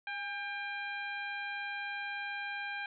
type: harmonic tone with a mistuned harmonic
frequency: 797 Hz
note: G5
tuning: 28 cents sharp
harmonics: 1 / 2 / 3 / 4 / 5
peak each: -43 / -39 / -42 / -50 / -53 dBFS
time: 0.07-2.86 s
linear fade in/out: 2 ms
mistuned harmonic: 1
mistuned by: +43 cents
effects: none